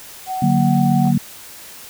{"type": "tone", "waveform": "sine", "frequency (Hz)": 750, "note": "F#5", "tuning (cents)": 23, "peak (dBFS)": -21, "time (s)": [0.26, 1.13], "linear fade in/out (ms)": 50}
{"type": "chord", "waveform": "sine", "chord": "D augmented", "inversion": "none", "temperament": "equal", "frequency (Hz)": [146.83, 185, 233.1], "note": ["D3", "F#3", "A#3"], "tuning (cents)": [0, 0, 0], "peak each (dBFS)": -17, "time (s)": [0.42, 1.18], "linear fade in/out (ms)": 5}
{"type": "clicks", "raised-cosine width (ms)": 1, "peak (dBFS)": -22, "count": 2, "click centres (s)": [1.053, 1.072]}
{"effects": ["white hiss -38 dBFS RMS until 1.89 s"]}